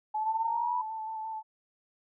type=exponential sweep; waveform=sine; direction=up; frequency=853 to 987.8 Hz; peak=-28 dBFS; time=0.14-0.82 s; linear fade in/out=10 ms
type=tone with vibrato; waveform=sine; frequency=880 Hz; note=A5; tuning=in tune; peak=-34 dBFS; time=0.21-1.43 s; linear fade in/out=50 ms; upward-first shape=square; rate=5.8 Hz; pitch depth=15 cents each way
effects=none